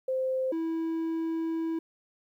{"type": "tone pair in turn", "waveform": ["sine", "triangle"], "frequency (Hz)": [521, 326.5], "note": ["C5", "E4"], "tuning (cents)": [-7, -17], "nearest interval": "minor sixth", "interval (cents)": 810, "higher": "first", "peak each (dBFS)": [-26, -26], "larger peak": "neither", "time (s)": [[0.08, 0.52], [0.52, 1.79]], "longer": "second", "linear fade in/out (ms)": 5, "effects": ["11-bit"]}